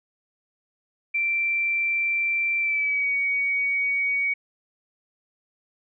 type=tone with pitch glide; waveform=sine; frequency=2349 to 2248 Hz; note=D7 to C#7; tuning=0 to +24 cents; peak=-21 dBFS; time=1.14-4.34 s; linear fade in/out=10 ms; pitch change=-76 cents; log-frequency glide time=2.59-3.1 s; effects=none